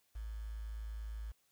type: tone with quantisation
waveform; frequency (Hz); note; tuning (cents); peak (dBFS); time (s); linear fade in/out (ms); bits
sine; 54.2; A1; -25; -40; 0.15-1.32; 10; 10
effects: white hiss -75 dBFS RMS until 1.51 s